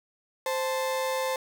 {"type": "tone pair together", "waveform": "35% pulse", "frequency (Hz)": [522.4, 880], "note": ["C5", "A5"], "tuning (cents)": [-3, 0], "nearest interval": "major sixth", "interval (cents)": 903, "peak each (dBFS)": [-26, -31], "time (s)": [0.46, 1.36], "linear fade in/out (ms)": 2, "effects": []}